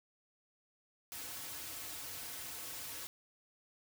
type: noise with comb filter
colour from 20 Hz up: white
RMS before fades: -45 dBFS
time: 1.12-3.07 s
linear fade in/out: 0 ms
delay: 5 ms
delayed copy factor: -0.95
effects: none